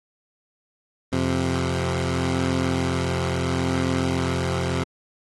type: tone pair together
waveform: 15% pulse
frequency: 87.31 / 130.59 Hz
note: F2 / C3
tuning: 0 / -3 cents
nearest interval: perfect fifth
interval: 697 cents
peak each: -18 dBFS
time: 1.12-4.84 s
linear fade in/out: 10 ms
effects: low-pass 9000 Hz 12 dB/octave + AAC 32 kbps